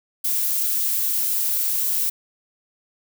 violet noise, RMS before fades -22 dBFS, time 0.24-2.1 s, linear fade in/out 10 ms, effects none

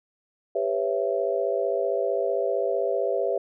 sine chord, C# half-diminished seventh, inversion second, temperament just, 399.1 / 498.9 / 554.4 / 665.2 Hz, G4 / B4 / C#5 / E5, +31 / +17 / 0 / +16 cents, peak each -28 dBFS, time 0.55-3.38 s, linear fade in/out 5 ms, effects none

